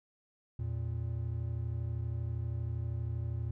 triangle tone pair together, 82.9 / 115.5 Hz, E2 / A#2, +10 / -16 cents, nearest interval tritone, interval 574 cents, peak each -35 / -33 dBFS, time 0.59-3.51 s, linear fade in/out 5 ms, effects none

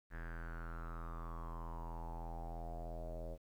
square tone with low-pass filter sweep, 41.56 Hz, E1, 15 cents sharp, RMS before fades -45 dBFS, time 0.1-3.38 s, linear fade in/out 50 ms, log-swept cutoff 1700 to 570 Hz, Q 7.6, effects 12-bit

